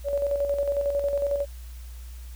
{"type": "tone with tremolo", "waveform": "sine", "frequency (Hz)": 567, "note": "C#5", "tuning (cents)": 39, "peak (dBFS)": -21, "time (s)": [0.04, 1.46], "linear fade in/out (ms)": 50, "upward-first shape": "square", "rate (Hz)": 11, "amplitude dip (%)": 45, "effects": ["added 60 Hz sine -37 dBFS peak until 2.35 s", "white hiss -53 dBFS RMS until 2.35 s"]}